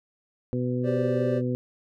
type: harmonic tone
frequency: 124.6 Hz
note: B2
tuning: 16 cents sharp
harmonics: 1 / 2 / 3 / 4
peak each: -28 / -28 / -33 / -33 dBFS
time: 0.53-1.55 s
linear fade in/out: 0 ms
type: chord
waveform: triangle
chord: G suspended fourth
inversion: none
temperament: equal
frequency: 392 / 523.3 / 587.3 Hz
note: G4 / C5 / D5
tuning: 0 / 0 / 0 cents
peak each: -28 dBFS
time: 0.83-1.42 s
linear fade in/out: 50 ms
effects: none